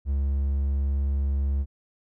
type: tone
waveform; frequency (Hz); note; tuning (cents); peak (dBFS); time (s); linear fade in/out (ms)
triangle; 69.3; C#2; 0; -20; 0.05-1.66; 50
effects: none